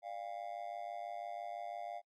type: tone with amplitude modulation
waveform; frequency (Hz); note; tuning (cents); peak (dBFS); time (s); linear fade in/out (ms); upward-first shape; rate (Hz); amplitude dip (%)
triangle; 698.5; F5; 0; -35; 0.02-2.02; 50; sine; 106; 100
effects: noise-tail reverb RT60 0.1 s tail -26 dB re dry